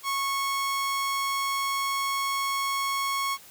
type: tone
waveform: sawtooth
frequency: 1100 Hz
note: C#6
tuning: 14 cents flat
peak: -22 dBFS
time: 0.03-3.38 s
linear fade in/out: 50 ms
effects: white hiss -50 dBFS RMS until 3.5 s